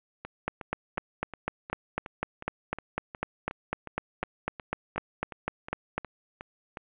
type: two click trains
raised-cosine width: 0.5 ms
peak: -23 / -13 dBFS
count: 19 / 23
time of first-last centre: 0.25-6.772 / 0.48-5.98 s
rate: 2.76 / 4 Hz
effects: resampled to 8000 Hz + 7-bit